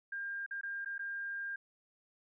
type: tone with dropouts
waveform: sine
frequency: 1603 Hz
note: G6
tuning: 38 cents sharp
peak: -37 dBFS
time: 0.12-1.56 s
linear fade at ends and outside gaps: 5 ms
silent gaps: 0.463-0.509 / 0.612-0.632 / 0.848-0.858 / 0.981-0.992 s
effects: none